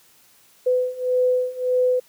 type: beating tone pair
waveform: sine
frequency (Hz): 502 / 503.7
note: B4 / B4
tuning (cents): +28 / +34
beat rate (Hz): 1.7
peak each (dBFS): -22 / -20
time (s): 0.66-2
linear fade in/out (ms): 10
effects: white hiss -55 dBFS RMS until 2.08 s + high-pass 80 Hz 12 dB/octave